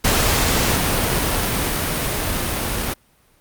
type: noise with level ramp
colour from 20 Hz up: pink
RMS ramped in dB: -17 to -23 dBFS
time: 0.04-2.94 s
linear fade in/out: 10 ms
effects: pink hiss -57 dBFS RMS until 3.4 s + Opus 48 kbps

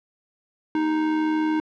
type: tone with amplitude modulation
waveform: square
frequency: 311.1 Hz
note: D#4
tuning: in tune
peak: -19 dBFS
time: 0.75-1.6 s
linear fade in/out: 2 ms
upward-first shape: sine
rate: 80.1 Hz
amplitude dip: 40%
effects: low-pass 2000 Hz 12 dB/octave

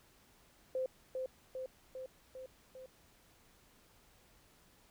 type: tone with echo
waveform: sine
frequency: 518 Hz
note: C5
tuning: 17 cents flat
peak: -33 dBFS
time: 0.75-0.86 s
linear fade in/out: 2 ms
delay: 400 ms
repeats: 5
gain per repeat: -3 dB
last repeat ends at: 2.86 s
effects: pink hiss -66 dBFS RMS until 4.9 s

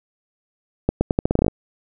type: accelerating click train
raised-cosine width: 2 ms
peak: -3 dBFS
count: 12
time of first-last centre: 0.89-1.482 s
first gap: 120 ms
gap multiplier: 0.82
effects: none

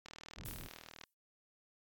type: click train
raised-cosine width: 0.2 ms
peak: -31 dBFS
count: 40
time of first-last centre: 0.06-1.037 s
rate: 39.9 Hz
type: low-pass noise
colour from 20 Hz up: pink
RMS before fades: -49 dBFS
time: 0.36-0.7 s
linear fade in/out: 50 ms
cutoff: 250 Hz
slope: 12 dB/octave
type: noise with exponential decay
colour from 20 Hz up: violet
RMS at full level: -44 dBFS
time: 0.45-1.14 s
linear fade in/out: 5 ms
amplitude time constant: 150 ms
effects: AAC 64 kbps

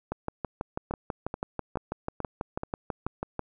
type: two click trains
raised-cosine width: 1 ms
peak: -18 / -16 dBFS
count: 6 / 21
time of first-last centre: 0.91-3.065 / 0.12-3.393 s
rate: 2.32 / 6.11 Hz
effects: none

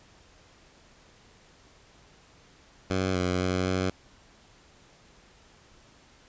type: tone with pitch steps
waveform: 10% pulse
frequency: 93.9 / 90.7 / 92 / 93.1 Hz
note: F#2 / F#2 / F#2 / F#2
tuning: +26 / -34 / -9 / +11 cents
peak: -17 dBFS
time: 2.9-3.9 s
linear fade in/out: 5 ms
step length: 250 ms
effects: pink hiss -57 dBFS RMS until 6.28 s + resampled to 16000 Hz

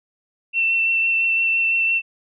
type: tone with vibrato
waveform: sine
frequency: 2693 Hz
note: E7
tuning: 36 cents sharp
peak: -16 dBFS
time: 0.53-2.02 s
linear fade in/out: 50 ms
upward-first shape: sine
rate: 5.9 Hz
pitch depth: 13 cents each way
effects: none

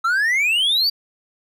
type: exponential sweep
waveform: triangle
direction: up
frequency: 1300 to 4734 Hz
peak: -14 dBFS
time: 0.04-0.9 s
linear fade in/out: 10 ms
effects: none

